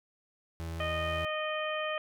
35% pulse tone, 82.41 Hz, E2, in tune, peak -34 dBFS, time 0.6-1.25 s, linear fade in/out 0 ms
harmonic tone, 617 Hz, D#5, 15 cents flat, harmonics 1 / 2 / 3 / 4 / 5, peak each -34 / -37 / -39 / -40 / -41 dBFS, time 0.8-1.98 s, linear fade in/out 2 ms
effects none

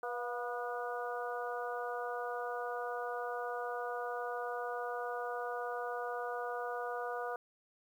harmonic tone with a mistuned harmonic, 243.7 Hz, B3, 23 cents flat, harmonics 2 / 3 / 4 / 5 / 6, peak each -40 / -41 / -46 / -44 / -45 dBFS, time 0.03-7.36 s, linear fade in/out 2 ms, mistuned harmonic 3, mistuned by -40 cents, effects 11-bit

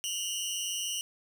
20% pulse tone pair together, 2843 / 3030 Hz, F7 / F#7, +30 / +40 cents, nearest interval minor second, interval 110 cents, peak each -29 / -31 dBFS, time 0.04-1.01 s, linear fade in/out 0 ms, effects none

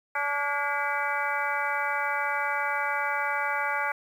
harmonic tone with a mistuned harmonic, 287.1 Hz, D4, 39 cents flat, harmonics 2 / 3 / 4 / 5 / 6 / 7 / 8, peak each -37 / -31 / -34 / -31 / -35 / -33 / -35 dBFS, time 0.15-3.92 s, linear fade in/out 5 ms, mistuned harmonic 6, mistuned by -100 cents, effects 9-bit

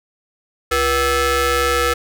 sawtooth ring-modulated tone, 415.3 Hz, G#4, in tune, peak -8 dBFS, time 0.71-1.94 s, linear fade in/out 10 ms, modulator 899 Hz, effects none

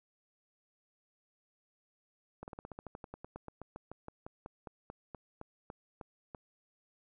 slowing click train, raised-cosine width 1 ms, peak -30 dBFS, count 27, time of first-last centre 2.43-6.348 s, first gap 49 ms, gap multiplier 1.08, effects none

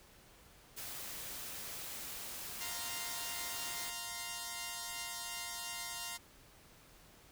white noise, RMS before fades -45 dBFS, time 0.76-3.91 s, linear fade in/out 20 ms
5% pulse chord, F suspended fourth, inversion none, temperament equal, 698.5 / 932.3 / 1046.5 Hz, F5 / Bb5 / C6, 0 / 0 / 0 cents, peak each -35 / -32 / -34 dBFS, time 2.6-6.18 s, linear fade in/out 20 ms
effects pink hiss -61 dBFS RMS until 7.31 s

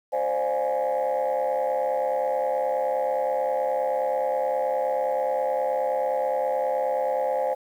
sine chord, D half-diminished seventh, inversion third, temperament equal with one note detuned, 523.3 / 592.8 / 698.5 / 830.6 Hz, C5 / D5 / F5 / Ab5, 0 / +16 / 0 / 0 cents, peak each -24 / -27 / -30 / -27 dBFS, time 0.12-7.55 s, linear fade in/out 20 ms, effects tanh soft clip ceiling -17 dBFS + 9-bit

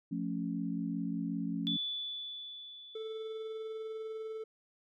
sine chord, F augmented, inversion none, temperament equal, 174.61 / 220 / 277.2 Hz, F3 / A3 / C#4, 0 / 0 / 0 cents, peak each -37 / -38 / -37 dBFS, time 0.11-1.77 s, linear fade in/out 10 ms
sine tone with exponential decay, 3465 Hz, A7, 27 cents flat, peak -31 dBFS, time 1.67-4.43 s, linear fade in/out 0 ms, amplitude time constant 600 ms
triangle tone with tremolo, 440 Hz, A4, in tune, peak -35 dBFS, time 2.95-4.44 s, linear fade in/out 5 ms, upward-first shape sine, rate 20 Hz, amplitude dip 30%
effects none

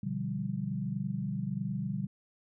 sine chord, G dominant seventh, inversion first, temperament equal, 123.47 / 146.83 / 174.61 / 196 Hz, B2 / D3 / F3 / G3, 0 / 0 / 0 / 0 cents, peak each -38 / -37 / -39 / -35 dBFS, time 0.03-2.07 s, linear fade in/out 5 ms, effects none

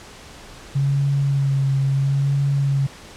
sine tone with vibrato, 138.1 Hz, C#3, 6 cents flat, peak -16 dBFS, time 0.75-2.87 s, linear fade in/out 10 ms, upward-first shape sine, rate 0.74 Hz, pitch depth 25 cents each way, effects pink hiss -41 dBFS RMS until 3.16 s + low-pass 8000 Hz 12 dB/octave

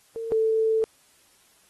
sine tone pair in turn, 453.9 / 443 Hz, A#4 / A4, -46 / +12 cents, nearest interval unison, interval 42 cents, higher first, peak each -29 / -19 dBFS, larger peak second, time 0.16-0.32 / 0.32-0.84 s, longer second, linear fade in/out 0 ms, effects white hiss -60 dBFS RMS until 1.69 s + AAC 32 kbps

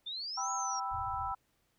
sine exponential two-way sweep, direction up then down, 3520 to 6730 to 5520 Hz, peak -37 dBFS, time 0.06-0.8 s, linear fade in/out 10 ms, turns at 0.51 s
sine chord, E minor, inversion first, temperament equal, 784 / 987.8 / 1318.5 Hz, G5 / B5 / E6, 0 / 0 / 0 cents, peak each -38 dBFS, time 0.37-1.35 s, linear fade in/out 10 ms
white low-pass noise, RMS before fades -47 dBFS, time 0.91-1.32 s, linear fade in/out 5 ms, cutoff 110 Hz, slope 48 dB/octave
effects pink hiss -75 dBFS RMS until 1.78 s

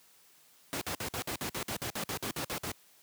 pink noise bursts, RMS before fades -35 dBFS, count 15, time 0.73-2.717 s, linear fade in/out 0 ms, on 83 ms, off 53 ms, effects white hiss -62 dBFS RMS until 3.02 s + high-pass 100 Hz 12 dB/octave

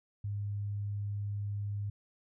sine tone, 102.1 Hz, G#2, 29 cents flat, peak -33 dBFS, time 0.24-1.9 s, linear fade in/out 5 ms, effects none

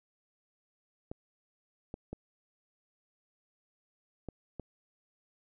clicks, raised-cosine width 2 ms, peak -26 dBFS, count 5, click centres 1.115 / 1.941 / 2.13 / 4.287 / 4.597 s, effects none

